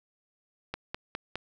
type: click train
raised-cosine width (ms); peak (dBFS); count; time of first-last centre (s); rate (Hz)
0.3; -17; 4; 0.74-1.356; 4.87
effects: none